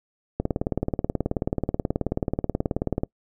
click train, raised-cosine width 2 ms, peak -10 dBFS, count 50, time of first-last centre 0.4-3.034 s, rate 18.6 Hz, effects noise-tail reverb RT60 0.1 s tail -25 dB re dry

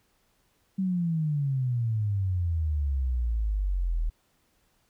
sine exponential sweep, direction down, 193.8 to 38.89 Hz, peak -24 dBFS, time 0.78-4.1 s, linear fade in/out 10 ms, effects pink hiss -69 dBFS RMS until 4.89 s

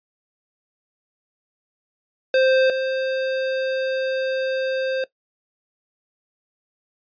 square tone pair in turn, 523.3 / 525.7 Hz, C5 / C5, 0 / +8 cents, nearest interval unison, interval 8 cents, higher second, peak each -15 / -22 dBFS, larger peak first, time 2.34-2.7 / 2.7-5.04 s, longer second, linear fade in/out 2 ms, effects noise-tail reverb RT60 0.1 s tail -18 dB re dry + resampled to 11025 Hz

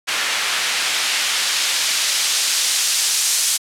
white noise with band-pass filter sweep, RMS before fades -19 dBFS, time 0.07-3.58 s, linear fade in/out 20 ms, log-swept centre 1900 to 6700 Hz, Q 0.77, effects low-pass 12000 Hz 12 dB/octave

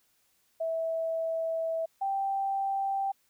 sine tone pair in turn, 653 / 783.4 Hz, E5 / G5, -17 / -1 cents, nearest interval minor third, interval 316 cents, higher second, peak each -28 / -27 dBFS, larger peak second, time 0.6-1.86 / 2.01-3.12 s, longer first, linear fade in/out 10 ms, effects white hiss -70 dBFS RMS until 3.29 s

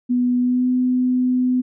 sine tone with pitch glide, 246.9 to 252.1 Hz, B3 to B3, 0 to +36 cents, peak -15 dBFS, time 0.09-1.62 s, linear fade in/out 20 ms, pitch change +36 cents, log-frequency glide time 0.39-0.68 s, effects none

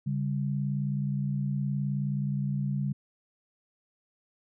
sine tone pair together, 140.8 / 199.99 Hz, C#3 / G3, +27 / +35 cents, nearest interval tritone, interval 608 cents, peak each -28 / -32 dBFS, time 0.06-2.93 s, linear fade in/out 10 ms, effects none

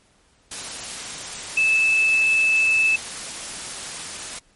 sine tone in noise, 2621 Hz, E7, 11 cents flat, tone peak -15 dBFS, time 1.57-2.96 s, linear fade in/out 5 ms, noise white, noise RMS -32 dBFS, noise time 0.51-4.39 s, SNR +14 dB, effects pink hiss -59 dBFS RMS until 4.55 s + MP3 48 kbps

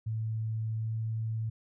sine tone with pitch glide, 110.7 to 111.47 Hz, A2 to A2, +11 to +23 cents, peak -30 dBFS, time 0.06-1.5 s, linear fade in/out 10 ms, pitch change +12 cents, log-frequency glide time 0.77-0.92 s, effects none

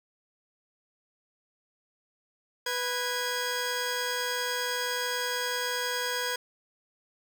15% pulse tone pair together, 493.9 / 1643.1 Hz, B4 / G#6, 0 / -19 cents, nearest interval octave + major sixth, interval 2081 cents, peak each -25 dBFS, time 2.66-6.36 s, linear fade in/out 5 ms, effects none

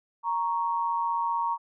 sine tone pair together, 934 / 1109.6 Hz, A#5 / C#6, +3 / +1 cents, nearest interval minor third, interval 298 cents, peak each -26 / -30 dBFS, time 0.23-1.58 s, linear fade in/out 50 ms, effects none

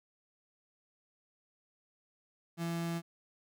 35% pulse tone, 168.3 Hz, E3, 36 cents sharp, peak -32 dBFS, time 2.57-3.02 s, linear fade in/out 50 ms, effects none

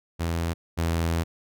sawtooth tone pair in turn, 83.7 / 83.12 Hz, E2 / E2, +27 / +15 cents, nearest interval unison, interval 12 cents, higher first, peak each -21 / -19 dBFS, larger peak second, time 0.19-0.54 / 0.77-1.24 s, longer second, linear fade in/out 20 ms, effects none

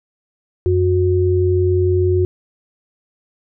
sine tone pair together, 91.1 / 364.4 Hz, F#2 / F#4, -26 / -26 cents, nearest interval 2 octaves, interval 2400 cents, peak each -15 dBFS, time 0.66-2.25 s, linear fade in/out 0 ms, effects none

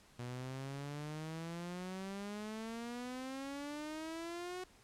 sawtooth exponential sweep, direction up, 120.7 to 370 Hz, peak -38 dBFS, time 0.19-4.64 s, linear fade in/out 5 ms, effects pink hiss -64 dBFS RMS until 4.83 s + low-pass 10000 Hz 12 dB/octave

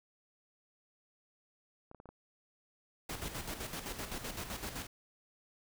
clicks, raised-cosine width 1 ms, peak -37 dBFS, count 5, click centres 1.914 / 1.947 / 2.001 / 2.057 / 2.09 s
pink noise with tremolo, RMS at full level -40 dBFS, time 3.09-4.87 s, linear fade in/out 5 ms, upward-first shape square, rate 7.8 Hz, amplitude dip 55%
effects none

